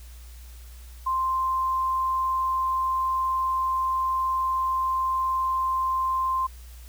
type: tone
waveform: sine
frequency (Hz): 1046.5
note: C6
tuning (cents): 0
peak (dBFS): -22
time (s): 1.06-6.47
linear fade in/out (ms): 10
effects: added 60 Hz sine -41 dBFS peak until 6.88 s + white hiss -53 dBFS RMS until 6.88 s